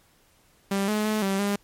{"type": "tone with pitch steps", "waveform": "sawtooth", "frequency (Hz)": [196.9, 212.4, 214.9, 194.5, 202.2], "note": ["G3", "G#3", "A3", "G3", "G#3"], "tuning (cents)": [8, 39, -41, -13, -46], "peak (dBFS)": -19, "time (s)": [0.71, 1.56], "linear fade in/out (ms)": 5, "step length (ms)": 170, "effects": ["pink hiss -61 dBFS RMS until 1.63 s", "MP3 64 kbps"]}